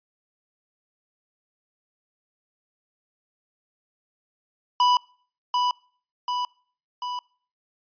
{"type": "tone with echo", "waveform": "square", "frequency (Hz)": 987.8, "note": "B5", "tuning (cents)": 0, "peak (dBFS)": -17, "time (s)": [4.8, 4.97], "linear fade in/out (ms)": 2, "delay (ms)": 740, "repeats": 3, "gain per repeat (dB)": -4, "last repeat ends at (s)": 7.19, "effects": ["noise-tail reverb RT60 0.5 s tail -25 dB re dry", "resampled to 11025 Hz"]}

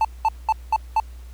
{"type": "tone bursts", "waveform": "triangle", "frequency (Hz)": 880, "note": "A5", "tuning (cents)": 0, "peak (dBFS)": -13, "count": 5, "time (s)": [0.01, 1], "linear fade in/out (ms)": 2, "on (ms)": 38, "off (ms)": 200, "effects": ["added 60 Hz sine -36 dBFS peak until 1.33 s", "pink hiss -54 dBFS RMS until 1.33 s"]}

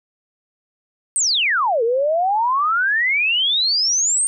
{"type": "exponential two-way sweep", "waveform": "sine", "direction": "down then up", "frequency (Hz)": [8870, 444.6, 8870], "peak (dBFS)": -15, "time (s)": [1.16, 4.27], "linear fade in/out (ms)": 0, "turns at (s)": 1.83, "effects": []}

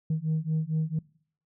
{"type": "beating tone pair", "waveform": "sine", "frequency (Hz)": [155.56, 159.96], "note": ["D#3", "D#3"], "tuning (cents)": [0, 48], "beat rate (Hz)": 4.4, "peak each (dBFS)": -27, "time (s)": [0.1, 0.99], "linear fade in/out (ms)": 5, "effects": ["noise-tail reverb RT60 0.6 s tail -24 dB re dry", "tanh soft clip ceiling -21 dBFS"]}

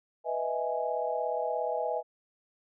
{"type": "chord", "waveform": "sine", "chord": "E major seventh", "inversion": "second", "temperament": "equal", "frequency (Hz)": [493.9, 622.3, 659.3, 830.6], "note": ["B4", "D#5", "E5", "G#5"], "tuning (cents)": [0, 0, 0, 0], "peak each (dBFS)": -34, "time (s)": [0.24, 2.03], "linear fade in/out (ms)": 50, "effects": []}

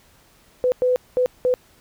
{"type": "tone bursts at uneven times", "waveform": "sine", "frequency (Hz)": 502, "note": "B4", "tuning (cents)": 28, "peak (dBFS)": -15, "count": 4, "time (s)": [[0.64, 0.72], [0.82, 0.96], [1.17, 1.26], [1.45, 1.54]], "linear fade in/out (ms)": 0, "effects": ["pink hiss -55 dBFS RMS until 1.8 s"]}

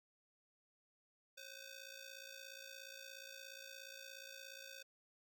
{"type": "ring-modulated tone", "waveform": "10% pulse", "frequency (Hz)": 1025, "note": "C6", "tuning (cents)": -36, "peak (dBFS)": -40, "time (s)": [1.37, 4.83], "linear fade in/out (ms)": 10, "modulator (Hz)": 484, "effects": []}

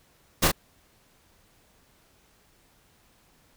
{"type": "noise with echo", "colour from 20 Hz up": "pink", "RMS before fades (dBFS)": -20, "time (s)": [0.42, 0.48], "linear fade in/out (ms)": 10, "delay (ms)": 38, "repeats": 1, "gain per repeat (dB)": -4, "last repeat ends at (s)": 0.518, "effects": ["pink hiss -62 dBFS RMS until 3.56 s"]}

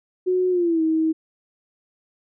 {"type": "tone with pitch glide", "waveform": "sine", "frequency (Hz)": [366.6, 319.1], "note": ["F#4", "D#4"], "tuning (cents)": [-16, 44], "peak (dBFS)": -17, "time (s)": [0.26, 1.13], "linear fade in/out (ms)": 20, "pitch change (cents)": -240, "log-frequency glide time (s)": [0.5, 0.82], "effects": []}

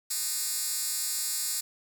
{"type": "tone with high-pass filter", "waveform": "10% pulse", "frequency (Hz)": 306.5, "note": "D#4", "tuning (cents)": -26, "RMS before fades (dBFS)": -31, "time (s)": [0.1, 1.61], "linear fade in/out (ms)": 10, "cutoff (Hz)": 7200, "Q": 1.1, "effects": []}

